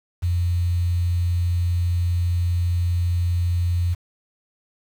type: tone with quantisation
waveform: sine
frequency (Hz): 87.5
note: F2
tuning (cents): +4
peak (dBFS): -18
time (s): 0.22-3.95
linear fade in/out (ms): 20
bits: 7
effects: none